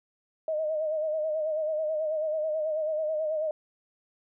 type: tone with vibrato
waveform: sine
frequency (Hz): 622.3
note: D#5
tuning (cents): 0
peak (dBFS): -26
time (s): 0.48-3.51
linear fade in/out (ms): 2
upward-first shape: sine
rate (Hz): 9.2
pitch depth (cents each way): 53
effects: none